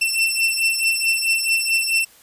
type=beating tone pair; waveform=sawtooth; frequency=2686 / 2690.6 Hz; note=E7 / E7; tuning=+32 / +35 cents; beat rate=4.6 Hz; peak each=-17 dBFS; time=0.01-2.05 s; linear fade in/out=10 ms; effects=white hiss -50 dBFS RMS until 2.22 s + resampled to 32000 Hz